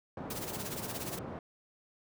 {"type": "band-pass noise", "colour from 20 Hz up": "pink", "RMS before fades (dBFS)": -42, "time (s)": [0.17, 1.39], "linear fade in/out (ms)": 2, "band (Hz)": [110, 940], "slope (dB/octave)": 12}
{"type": "noise with tremolo", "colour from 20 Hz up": "white", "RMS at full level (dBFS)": -39, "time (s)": [0.3, 1.19], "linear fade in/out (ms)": 5, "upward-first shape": "sine", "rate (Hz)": 17, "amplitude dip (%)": 70}
{"effects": []}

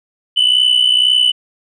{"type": "tone pair together", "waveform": "sine", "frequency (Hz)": [2960, 3022], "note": ["F#7", "F#7"], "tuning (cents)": [0, 36], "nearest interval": "unison", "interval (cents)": 36, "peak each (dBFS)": -10, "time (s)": [0.36, 1.32], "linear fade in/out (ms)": 20, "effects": ["tanh soft clip ceiling -6 dBFS"]}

